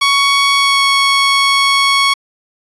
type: tone with pitch glide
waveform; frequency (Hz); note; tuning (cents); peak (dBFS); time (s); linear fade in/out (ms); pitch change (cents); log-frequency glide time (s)
15% pulse; 1116 to 1107.7; C#6 to C#6; +11 to -2; -3; 0.01-2.14; 10; -13; 0.56-0.82
effects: resampled to 22050 Hz